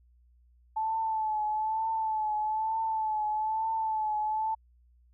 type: tone with vibrato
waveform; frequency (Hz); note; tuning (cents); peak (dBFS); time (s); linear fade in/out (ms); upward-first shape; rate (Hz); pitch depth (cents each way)
sine; 871; A5; -18; -27; 0.76-4.55; 10; triangle; 1.1; 48
effects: added 60 Hz sine -59 dBFS peak until 5.13 s